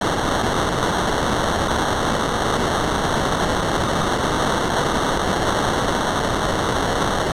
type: noise with sample-and-hold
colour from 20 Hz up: violet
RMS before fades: -20 dBFS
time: 0.01-7.32 s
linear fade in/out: 5 ms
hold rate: 2450 Hz
effects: low-pass 8000 Hz 12 dB/octave